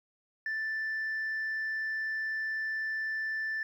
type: tone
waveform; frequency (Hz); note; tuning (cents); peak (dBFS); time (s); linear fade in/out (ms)
sine; 1764; A6; +4; -29; 0.46-3.63; 2
effects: tanh soft clip ceiling -29 dBFS + 11-bit